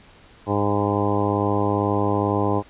harmonic tone with a mistuned harmonic, 102.2 Hz, G#2, 27 cents flat, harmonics 1 / 2 / 3 / 4 / 5 / 6 / 7 / 8 / 9 / 10, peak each -25 / -28 / -25 / -26 / -28 / -31 / -32 / -28 / -32 / -29 dBFS, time 0.46-2.63 s, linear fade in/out 50 ms, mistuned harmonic 9, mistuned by +18 cents, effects pink hiss -50 dBFS RMS until 2.69 s + resampled to 8000 Hz

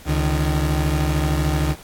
30% pulse tone pair together, 70.1 / 153.42 Hz, C#2 / D#3, +20 / -24 cents, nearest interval octave + major second, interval 1356 cents, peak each -17 / -19 dBFS, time 0.05-1.76 s, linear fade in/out 50 ms, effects pink hiss -44 dBFS RMS until 1.83 s + AAC 64 kbps

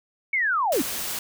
sine linear sweep, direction down, 2253 to 218.1 Hz, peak -20 dBFS, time 0.33-0.82 s, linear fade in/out 5 ms
white noise, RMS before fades -30 dBFS, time 0.72-1.19 s, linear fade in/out 2 ms
effects none

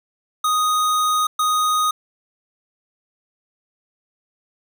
square tone bursts at uneven times, 1244.5 Hz, D#6, in tune, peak -17 dBFS, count 2, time 0.44-1.27 / 1.39-1.91 s, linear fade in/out 5 ms, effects none

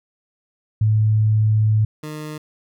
sine / 20% pulse tone pair in turn, 108.1 / 152.88 Hz, A2 / D#3, -30 / -30 cents, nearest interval tritone, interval 600 cents, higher second, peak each -13 / -24 dBFS, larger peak first, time 0.81-1.85 / 2.03-2.38 s, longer first, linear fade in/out 5 ms, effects none

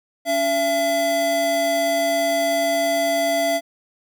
square tone pair together, 283 / 672.7 Hz, C#4 / E5, +36 / +35 cents, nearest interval octave + minor third, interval 1499 cents, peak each -28 / -19 dBFS, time 0.25-3.61 s, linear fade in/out 50 ms, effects none

